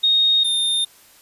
sine / square tone pair in turn, 3720 / 3635 Hz, A#7 / A#7, -4 / -44 cents, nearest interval unison, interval 40 cents, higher first, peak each -13 / -18 dBFS, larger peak first, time 0.03-0.44 / 0.44-0.85 s, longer neither, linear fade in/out 10 ms, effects white hiss -50 dBFS RMS until 1.21 s + resampled to 32000 Hz

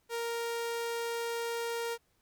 sawtooth tone, 466.2 Hz, A#4, in tune, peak -29 dBFS, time 0.09-1.98 s, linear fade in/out 50 ms, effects pink hiss -73 dBFS RMS until 2.21 s

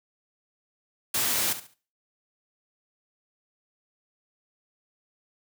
white noise with echo, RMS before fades -26 dBFS, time 1.14-1.53 s, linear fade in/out 5 ms, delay 70 ms, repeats 3, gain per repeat -12 dB, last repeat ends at 1.74 s, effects noise-tail reverb RT60 0.4 s tail -20 dB re dry + high-pass 80 Hz 12 dB/octave

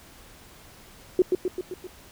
sine tone with echo, 365.5 Hz, F#4, 21 cents flat, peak -14 dBFS, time 1.19-1.22 s, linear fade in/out 2 ms, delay 130 ms, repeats 5, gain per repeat -4 dB, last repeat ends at 1.87 s, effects pink hiss -50 dBFS RMS until 2.11 s

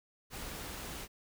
pink noise, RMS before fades -43 dBFS, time 0.3-1.08 s, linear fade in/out 50 ms, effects none

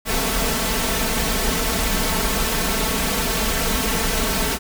pink noise with comb filter, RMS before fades -21 dBFS, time 0.05-4.59 s, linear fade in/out 50 ms, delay 4.5 ms, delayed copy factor +0.95, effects none

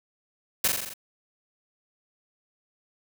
white noise with echo, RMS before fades -22 dBFS, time 0.64-0.68 s, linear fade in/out 5 ms, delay 43 ms, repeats 6, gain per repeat -3 dB, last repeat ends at 0.938 s, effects none

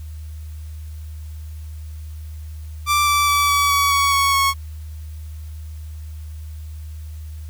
sawtooth tone with pitch steps, 1174.7 / 1163.9 / 1153.2 / 1142.6 / 1132.1 / 1121.7 / 1111.3 / 1101.1 Hz, D6 / D6 / D6 / D6 / C#6 / C#6 / C#6 / C#6, 0 / -16 / -32 / -48 / +36 / +20 / +4 / -12 cents, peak -11 dBFS, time 2.86-4.54 s, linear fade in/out 50 ms, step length 210 ms, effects added 77 Hz sine -30 dBFS peak until 7.49 s + white hiss -52 dBFS RMS until 7.49 s

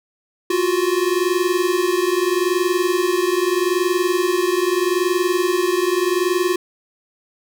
square tone pair together, 349.2 / 370 Hz, F4 / F#4, 0 / 0 cents, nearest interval minor second, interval 100 cents, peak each -20 dBFS, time 0.5-6.56 s, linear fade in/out 5 ms, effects none

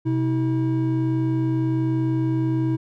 triangle tone pair together, 127.6 / 321.5 Hz, C3 / E4, -43 / -43 cents, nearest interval octave + major third, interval 1600 cents, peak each -20 dBFS, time 0.05-2.77 s, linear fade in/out 20 ms, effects none

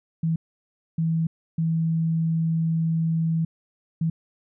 sine tone bursts at uneven times, 163 Hz, E3, 19 cents flat, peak -20 dBFS, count 4, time 0.23-0.36 / 0.98-1.27 / 1.58-3.45 / 4.01-4.1 s, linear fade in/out 5 ms, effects none

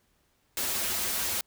white noise with comb filter, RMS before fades -30 dBFS, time 0.57-1.41 s, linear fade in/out 2 ms, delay 6.7 ms, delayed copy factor -0.85, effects pink hiss -70 dBFS RMS until 1.46 s

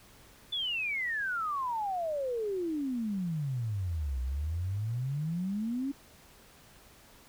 sine exponential two-way sweep, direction down then up, 3520 to 61.74 to 283.7 Hz, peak -30 dBFS, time 0.52-5.92 s, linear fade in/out 10 ms, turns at 4.21 s, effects pink hiss -57 dBFS RMS until 7.28 s

